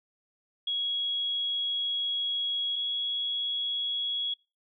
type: tone pair in turn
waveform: sine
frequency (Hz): 3322 / 3339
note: G#7 / G#7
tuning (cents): 0 / +9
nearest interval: unison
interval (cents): 9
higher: second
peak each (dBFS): -27 / -28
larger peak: first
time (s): 0.67-2.76 / 2.76-4.34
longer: first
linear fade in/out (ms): 5
effects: noise-tail reverb RT60 0.3 s tail -26 dB re dry